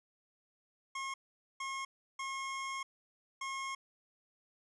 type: tone bursts at uneven times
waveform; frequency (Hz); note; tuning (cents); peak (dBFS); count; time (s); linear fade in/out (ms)
25% pulse; 1080; C#6; -45; -34; 4; 0.95-1.14 / 1.6-1.85 / 2.19-2.83 / 3.41-3.75; 5
effects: resampled to 22050 Hz